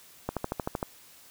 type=click train; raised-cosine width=1 ms; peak=-15 dBFS; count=8; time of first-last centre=0.29-0.828 s; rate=13 Hz; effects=white hiss -54 dBFS RMS until 1.3 s